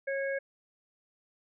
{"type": "harmonic tone", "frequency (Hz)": 548, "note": "C#5", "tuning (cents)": -20, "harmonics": [1, 3, 4], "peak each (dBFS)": [-31, -36, -42], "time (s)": [0.07, 0.39], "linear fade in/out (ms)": 10, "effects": []}